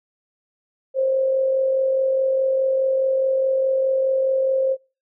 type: tone with amplitude modulation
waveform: sine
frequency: 530 Hz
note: C5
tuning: 22 cents sharp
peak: -15 dBFS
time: 0.94-4.77 s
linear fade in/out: 50 ms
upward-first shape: sine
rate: 44.8 Hz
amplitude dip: 35%
effects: noise-tail reverb RT60 0.3 s tail -24 dB re dry